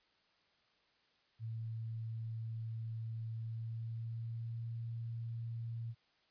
sine tone with pitch glide, 112.9 to 115.47 Hz, A2 to A#2, +45 to -16 cents, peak -39 dBFS, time 1.39-5.95 s, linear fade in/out 50 ms, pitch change +39 cents, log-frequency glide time 3.33-4.63 s, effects white hiss -73 dBFS RMS until 6.3 s + resampled to 11025 Hz

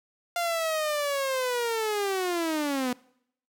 sawtooth linear sweep, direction down, 698.5 to 243.5 Hz, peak -22 dBFS, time 0.36-2.93 s, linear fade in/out 2 ms, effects noise-tail reverb RT60 0.7 s tail -23 dB re dry

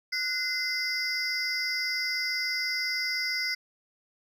triangle tone cluster, 1480 / 2061 / 4867 / 5400 Hz, F#6 / C7 / D#8 / E8, 0 / -27 / -39 / +41 cents, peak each -35 / -29 / -31 / -35 dBFS, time 0.12-3.55 s, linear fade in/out 10 ms, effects none

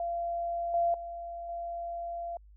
sine tone with level steps, 686 Hz, F5, 31 cents flat, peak -30 / -24 / -37 / -34 dBFS, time 0-2.37 s, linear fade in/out 2 ms, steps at 0.74 / 0.94 / 1.49 s, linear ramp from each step 2 ms, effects added 51 Hz sine -52 dBFS peak until 2.56 s

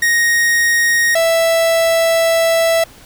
45% pulse tone pair in turn, 1868 / 660.4 Hz, A#6 / E5, +3 / +3 cents, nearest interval octave + tritone, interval 1800 cents, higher first, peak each -11 dBFS, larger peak neither, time 0.02-1.15 / 1.15-2.84 s, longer second, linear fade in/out 5 ms, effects pink hiss -42 dBFS RMS until 3.05 s

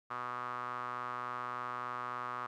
sawtooth tone with band-pass filter, 123.47 Hz, B2, in tune, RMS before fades -40 dBFS, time 0.1-2.47 s, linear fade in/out 10 ms, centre 1200 Hz, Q 5.6, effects none

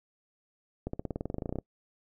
accelerating click train, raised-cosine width 2 ms, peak -20 dBFS, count 17, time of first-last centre 0.87-1.587 s, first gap 64 ms, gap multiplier 0.95, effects noise-tail reverb RT60 0.1 s tail -24 dB re dry

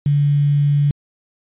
sine tone with quantisation, 144.3 Hz, D3, 30 cents flat, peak -12 dBFS, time 0.06-0.91 s, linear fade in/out 2 ms, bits 6, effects resampled to 8000 Hz

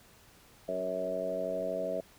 harmonic tone with a mistuned harmonic, 92.5 Hz, F#2, in tune, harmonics 2 / 3 / 4 / 5 / 6 / 7, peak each -44 / -44 / -44 / -40 / -36 / -34 dBFS, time 0.68-2.01 s, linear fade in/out 10 ms, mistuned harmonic 4, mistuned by +18 cents, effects pink hiss -59 dBFS RMS until 2.18 s

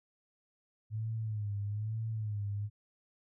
sine tone with vibrato, 106.6 Hz, G#2, 46 cents sharp, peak -33 dBFS, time 0.9-2.7 s, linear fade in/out 50 ms, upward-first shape sine, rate 1.1 Hz, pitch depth 87 cents each way, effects none

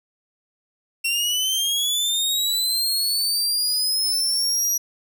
sawtooth linear sweep, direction up, 2715 to 5800 Hz, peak -17 dBFS, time 1.04-4.78 s, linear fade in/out 10 ms, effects none

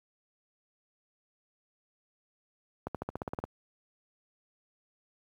accelerating click train, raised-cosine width 1 ms, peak -20 dBFS, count 10, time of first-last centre 2.87-3.439 s, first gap 77 ms, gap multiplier 0.95, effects high-pass 60 Hz 12 dB/octave + 10-bit

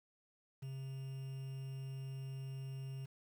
triangle tone with quantisation, 134 Hz, C3, 42 cents sharp, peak -40 dBFS, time 0.62-3.06 s, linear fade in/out 10 ms, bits 10, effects none

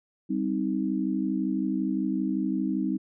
sine chord, C minor, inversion second, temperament just, 196.22 / 261.6 / 314 Hz, G3 / C4 / Eb4, +2 / 0 / +16 cents, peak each -29 dBFS, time 0.29-2.98 s, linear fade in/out 20 ms, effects none

